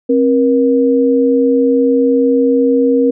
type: tone pair together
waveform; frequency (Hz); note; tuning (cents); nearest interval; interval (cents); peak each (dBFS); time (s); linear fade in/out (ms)
sine; 266.9 / 475.6; C4 / A#4; +35 / +35; minor seventh; 1000; -11; 0.09-3.11; 10
effects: none